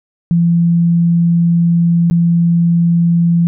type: tone with dropouts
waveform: sine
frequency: 170 Hz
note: F3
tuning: 46 cents flat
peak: -8 dBFS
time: 0.31-3.47 s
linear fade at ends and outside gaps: 0 ms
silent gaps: 2.1-2.11 s
effects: none